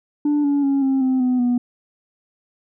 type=tone with pitch steps; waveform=sine; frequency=293.7 / 284.8 / 276.3 / 267.9 / 259.8 / 252 / 244.4 Hz; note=D4 / C#4 / C#4 / C4 / C4 / B3 / B3; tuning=0 / +47 / -6 / +41 / -12 / +35 / -18 cents; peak=-13 dBFS; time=0.25-1.58 s; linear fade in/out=5 ms; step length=190 ms; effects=tanh soft clip ceiling -14 dBFS